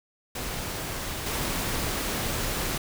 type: noise with level steps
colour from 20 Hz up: pink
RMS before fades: -33 / -29 dBFS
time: 0.35-2.78 s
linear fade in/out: 5 ms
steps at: 1.26 s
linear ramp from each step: 5 ms
effects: none